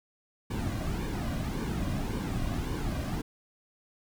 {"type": "noise with flanger", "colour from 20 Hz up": "brown", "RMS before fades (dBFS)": -32, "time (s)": [0.5, 3.22], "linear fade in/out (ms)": 10, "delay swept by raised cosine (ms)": [1.5, 2.32], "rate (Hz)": 1.8, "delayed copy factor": -0.65, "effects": []}